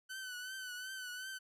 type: tone with vibrato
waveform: sawtooth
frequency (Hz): 1509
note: F#6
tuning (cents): +34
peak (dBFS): -39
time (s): 0.09-1.39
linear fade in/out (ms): 20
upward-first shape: triangle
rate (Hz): 2.7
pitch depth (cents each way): 59
effects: resampled to 32000 Hz